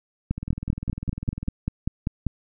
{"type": "two click trains", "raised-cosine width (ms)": 5, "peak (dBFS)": [-18, -11], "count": [23, 11], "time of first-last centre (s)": [[0.38, 1.48], [0.31, 2.267]], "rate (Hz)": [20, 5.11], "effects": []}